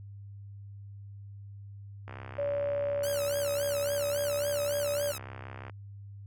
click train, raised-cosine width 0.5 ms, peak -28 dBFS, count 239, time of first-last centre 2.08-5.697 s, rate 65.8 Hz
sine tone with pitch glide, 572 to 578 Hz, D5 to D5, -46 to -28 cents, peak -28 dBFS, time 2.38-5.12 s, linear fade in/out 10 ms, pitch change +18 cents, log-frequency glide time 3.79-4.35 s
5% pulse tone with vibrato, 1432 Hz, F6, 43 cents sharp, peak -26 dBFS, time 3.03-5.18 s, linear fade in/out 5 ms, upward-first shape sine, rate 3.6 Hz, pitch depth 230 cents each way
effects added 100 Hz sine -43 dBFS peak until 6.26 s

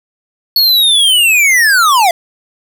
square linear sweep, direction down, 4415 to 659.3 Hz, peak -7 dBFS, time 0.56-2.11 s, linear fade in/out 2 ms, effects none

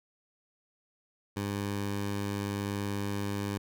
15% pulse tone, 100.9 Hz, G#2, 49 cents flat, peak -25 dBFS, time 1.36-3.58 s, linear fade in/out 10 ms, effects none

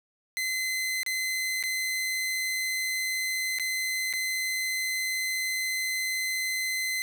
sawtooth tone with dropouts, 2049 Hz, C7, 37 cents flat, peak -24 dBFS, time 0.37-7.02 s, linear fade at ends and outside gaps 0 ms, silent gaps 1.032-1.063 / 1.627-1.637 / 3.586-3.597 / 4.128-4.136 s, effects none

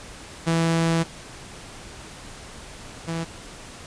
sawtooth tone pair in turn, 165.2 / 165.2 Hz, E3 / E3, +4 / +4 cents, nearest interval unison, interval 0 cents, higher neither, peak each -15 / -22 dBFS, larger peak first, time 0.46-1.04 / 3.07-3.25 s, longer first, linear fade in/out 20 ms, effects pink hiss -41 dBFS RMS until 3.86 s + resampled to 22050 Hz

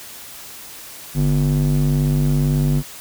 square tone with band-pass filter, 49 Hz, G1, in tune, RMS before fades -17 dBFS, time 1.14-2.83 s, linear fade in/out 50 ms, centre 180 Hz, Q 3.2, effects white hiss -37 dBFS RMS until 3 s

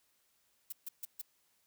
violet noise bursts, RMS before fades -41 dBFS, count 4, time 0.7-1.216 s, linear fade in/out 5 ms, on 24 ms, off 140 ms, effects white hiss -74 dBFS RMS until 1.66 s

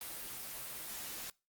white noise with comb filter, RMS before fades -44 dBFS, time 0.01-1.3 s, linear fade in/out 2 ms, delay 11 ms, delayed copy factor -0.5, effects noise-tail reverb RT60 0.3 s tail -24 dB re dry + Opus 32 kbps

